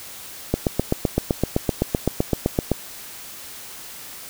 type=click train; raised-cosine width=2 ms; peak=-4 dBFS; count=18; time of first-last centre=0.54-2.717 s; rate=7.81 Hz; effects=white hiss -38 dBFS RMS until 4.29 s